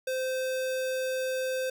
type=tone; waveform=square; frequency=518 Hz; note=C5; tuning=17 cents flat; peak=-29 dBFS; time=0.07-1.7 s; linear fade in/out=5 ms; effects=none